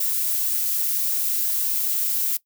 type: noise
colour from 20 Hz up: violet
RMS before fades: -23 dBFS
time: 0-2.37 s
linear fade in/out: 5 ms
effects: noise-tail reverb RT60 0.1 s tail -19 dB re dry